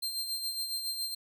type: tone with tremolo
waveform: sawtooth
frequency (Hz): 4164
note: C8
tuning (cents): -9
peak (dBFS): -28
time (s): 0.02-1.15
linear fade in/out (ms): 10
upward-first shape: sine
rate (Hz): 7.2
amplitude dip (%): 50
effects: none